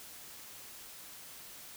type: silence
effects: white hiss -50 dBFS RMS until 1.76 s